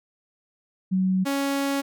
sine / sawtooth tone pair in turn, 187.3 / 277.7 Hz, F#3 / C#4, +21 / +3 cents, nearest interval perfect fifth, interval 682 cents, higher second, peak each -19 dBFS, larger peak neither, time 0.91-1.25 / 1.25-1.82 s, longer second, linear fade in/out 20 ms, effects none

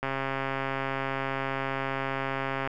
click train, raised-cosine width 0.5 ms, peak -15 dBFS, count 358, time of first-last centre 0.03-2.674 s, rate 135 Hz, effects none

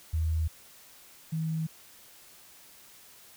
sine tone pair in turn, 80 / 160 Hz, D#2 / D#3, +49 / +49 cents, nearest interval octave, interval 1200 cents, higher second, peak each -25 / -28 dBFS, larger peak first, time 0.13-0.48 / 1.32-1.67 s, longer neither, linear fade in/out 10 ms, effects white hiss -54 dBFS RMS until 3.36 s

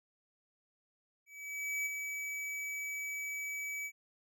square tone with ADSR envelope, 2287 Hz, D7, 47 cents flat, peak -33 dBFS, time 1.26-3.92 s, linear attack 600 ms, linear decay 17 ms, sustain -5 dB, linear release 64 ms, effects none

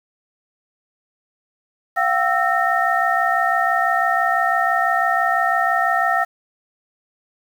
sine tone cluster, 696 / 762 / 1322 / 1839 Hz, F5 / G5 / E6 / A#6, -6 / -49 / +5 / -24 cents, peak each -21 dBFS, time 1.96-6.25 s, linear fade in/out 20 ms, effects 7-bit

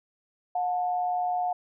sine tone pair together, 721 / 880.2 Hz, F#5 / A5, -45 / 0 cents, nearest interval minor third, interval 345 cents, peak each -25 / -35 dBFS, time 0.55-1.53 s, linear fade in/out 5 ms, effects none

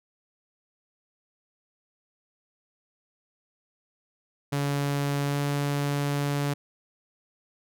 sawtooth tone with pitch glide, 142.1 to 143.17 Hz, C#3 to D3, +43 to -44 cents, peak -21 dBFS, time 4.52-6.54 s, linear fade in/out 10 ms, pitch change +13 cents, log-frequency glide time 5.26-5.38 s, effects none

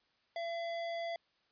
square tone, 676 Hz, E5, 43 cents sharp, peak -37 dBFS, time 0.36-1.16 s, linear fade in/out 2 ms, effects white hiss -74 dBFS RMS until 1.51 s + resampled to 11025 Hz

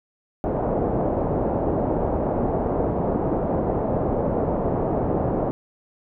white low-pass noise, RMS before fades -23 dBFS, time 0.44-5.51 s, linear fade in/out 0 ms, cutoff 700 Hz, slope 24 dB/octave, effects none

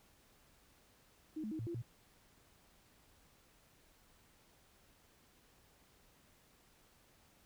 sine tone with pitch steps, 311.6 / 215.2 / 315.2 / 113.2 / 341.2 / 117.8 Hz, D#4 / A3 / D#4 / A2 / F4 / A#2, +3 / -38 / +23 / +50 / -40 / +19 cents, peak -39 dBFS, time 1.36-1.822 s, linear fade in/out 10 ms, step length 77 ms, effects pink hiss -68 dBFS RMS until 7.45 s

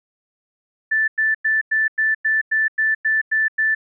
sine tone bursts, 1760 Hz, A6, in tune, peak -15 dBFS, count 11, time 0.91-3.75 s, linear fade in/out 10 ms, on 170 ms, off 97 ms, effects none

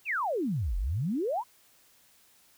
sine exponential two-way sweep, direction down then up, 2843 to 41.2 to 1060 Hz, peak -27 dBFS, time 0.05-1.44 s, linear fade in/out 50 ms, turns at 0.77 s, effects white hiss -62 dBFS RMS until 2.57 s

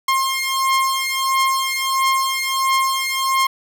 sawtooth beating tone pair, 1064 / 1065.5 Hz, C6 / C6, +29 / +31 cents, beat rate 1.5 Hz, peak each -16 dBFS, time 0.08-3.47 s, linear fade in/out 5 ms, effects none

